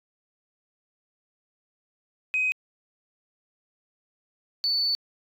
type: tone pair in turn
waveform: sine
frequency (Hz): 2518 / 4487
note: D#7 / C#8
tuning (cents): +20 / +20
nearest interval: minor seventh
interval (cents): 1000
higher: second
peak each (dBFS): -21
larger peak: neither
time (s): 2.34-2.52 / 4.64-4.95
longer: second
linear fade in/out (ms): 0
effects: tanh soft clip ceiling -17 dBFS